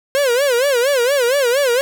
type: tone with vibrato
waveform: 45% pulse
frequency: 521 Hz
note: C5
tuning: 7 cents flat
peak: -13 dBFS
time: 0.15-1.81 s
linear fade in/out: 0 ms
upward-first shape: sine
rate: 4.3 Hz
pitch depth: 180 cents each way
effects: none